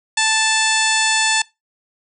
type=harmonic tone; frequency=880 Hz; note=A5; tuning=in tune; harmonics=1 / 2 / 3 / 4 / 5 / 6 / 7 / 8 / 9 / 10; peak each=-22 / -20 / -22 / -22 / -24 / -28 / -29 / -25 / -26 / -27 dBFS; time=0.17-1.42 s; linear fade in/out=5 ms; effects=noise-tail reverb RT60 0.2 s tail -21 dB re dry